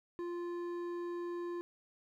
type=tone with hard clipping; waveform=triangle; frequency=347.8 Hz; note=F4; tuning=7 cents flat; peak=-39 dBFS; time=0.19-1.61 s; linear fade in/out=0 ms; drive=12 dB; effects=none